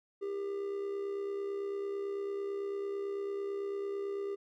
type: tone with amplitude modulation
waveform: triangle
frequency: 399 Hz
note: G4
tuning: 31 cents sharp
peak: -30 dBFS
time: 0.21-4.36 s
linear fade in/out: 20 ms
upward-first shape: sine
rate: 69 Hz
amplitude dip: 50%
effects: none